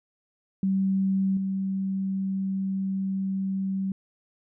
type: tone with level steps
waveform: sine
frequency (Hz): 192.5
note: G3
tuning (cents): -31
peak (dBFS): -21 / -25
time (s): 0.63-3.92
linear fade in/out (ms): 2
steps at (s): 1.37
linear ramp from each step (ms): 2
effects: none